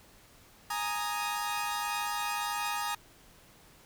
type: chord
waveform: sawtooth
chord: Ab suspended second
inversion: none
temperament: equal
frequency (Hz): 830.6 / 932.3 / 1244.5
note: Ab5 / Bb5 / Eb6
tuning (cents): 0 / 0 / 0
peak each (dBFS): -32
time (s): 0.7-2.95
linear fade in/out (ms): 5
effects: pink hiss -58 dBFS RMS until 3.85 s